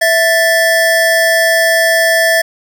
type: tone pair together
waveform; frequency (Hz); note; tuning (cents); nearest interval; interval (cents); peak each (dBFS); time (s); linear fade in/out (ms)
square; 659.3 / 1760; E5 / A6; 0 / 0; octave + perfect fourth; 1700; -12; 0.01-2.42; 10
effects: none